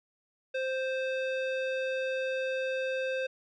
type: tone with low-pass filter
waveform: square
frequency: 523.3 Hz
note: C5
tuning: in tune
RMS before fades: -32 dBFS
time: 0.54-3.27 s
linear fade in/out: 10 ms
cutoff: 2900 Hz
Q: 1.7
effects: none